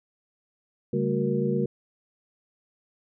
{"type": "tone cluster", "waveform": "sine", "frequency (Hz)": [141.3, 196.4, 224.8, 369.8, 469.3], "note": ["C#3", "G3", "A3", "F#4", "A#4"], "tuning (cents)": [34, 4, 37, -1, 12], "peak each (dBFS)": -29, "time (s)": [0.93, 1.66], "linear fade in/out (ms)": 5, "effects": []}